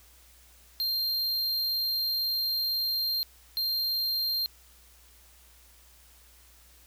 square tone bursts at uneven times, 4186 Hz, C8, in tune, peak -27 dBFS, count 2, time 0.8-3.23 / 3.57-4.46 s, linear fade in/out 0 ms, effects added 60 Hz sine -58 dBFS peak until 6.86 s + white hiss -58 dBFS RMS until 6.86 s

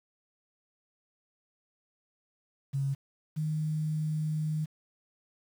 sine tone pair in turn, 137.8 / 154.68 Hz, C#3 / D#3, -10 / -10 cents, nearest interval major second, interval 200 cents, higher second, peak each -27 / -28 dBFS, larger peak first, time 2.73-2.95 / 3.36-4.66 s, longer second, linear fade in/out 20 ms, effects 9-bit

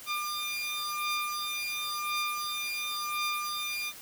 15% pulse beating tone pair, 1200 / 1200.94 Hz, D6 / D6, +37 / +38 cents, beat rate 0.94 Hz, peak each -28 dBFS, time 0.06-3.93 s, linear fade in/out 50 ms, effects white hiss -47 dBFS RMS until 4.01 s

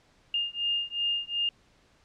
sine beating tone pair, 2820 / 2822.7 Hz, F7 / F7, +16 / +18 cents, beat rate 2.7 Hz, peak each -30 dBFS, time 0.34-1.49 s, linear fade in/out 2 ms, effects pink hiss -63 dBFS RMS until 2.04 s + low-pass 6000 Hz 12 dB/octave

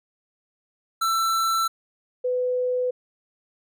square / sine tone pair in turn, 1336 / 500.4 Hz, E6 / B4, +23 / +23 cents, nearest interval octave + perfect fourth, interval 1700 cents, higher first, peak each -21 dBFS, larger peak neither, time 1.01-1.68 / 2.24-2.91 s, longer neither, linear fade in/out 10 ms, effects none

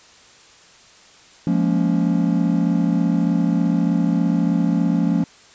triangle chord, Bb minor seventh, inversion second, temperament just, 174.81 / 209.8 / 233.1 / 279.7 Hz, F3 / Ab3 / Bb3 / Db4, +2 / +18 / 0 / +16 cents, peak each -17 / -21 / -21 / -20 dBFS, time 1.47-5.24 s, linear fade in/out 2 ms, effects white hiss -48 dBFS RMS until 5.54 s + resampled to 16000 Hz

